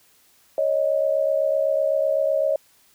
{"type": "tone pair together", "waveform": "sine", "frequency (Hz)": [554.4, 622.3], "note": ["C#5", "D#5"], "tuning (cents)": [0, 0], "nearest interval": "major second", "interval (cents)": 200, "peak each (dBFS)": -21, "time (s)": [0.58, 2.56], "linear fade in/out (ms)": 2, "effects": ["white hiss -58 dBFS RMS until 2.94 s"]}